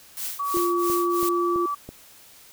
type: noise with tremolo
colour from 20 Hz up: blue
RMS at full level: -29 dBFS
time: 0.17-1.29 s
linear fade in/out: 0 ms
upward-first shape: triangle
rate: 3 Hz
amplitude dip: 100%
type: tone with pitch glide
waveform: sine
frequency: 1137 to 1154.9 Hz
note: C#6 to D6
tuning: +44 to -29 cents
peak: -24 dBFS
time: 0.39-1.75 s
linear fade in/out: 10 ms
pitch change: +27 cents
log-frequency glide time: 0.59-1.61 s
type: tone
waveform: sine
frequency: 348.6 Hz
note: F4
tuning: 3 cents flat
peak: -22 dBFS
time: 0.54-1.66 s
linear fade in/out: 5 ms
type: click train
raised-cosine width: 2 ms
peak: -23 dBFS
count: 5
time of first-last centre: 0.57-1.89 s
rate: 3.03 Hz
effects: white hiss -50 dBFS RMS until 2.52 s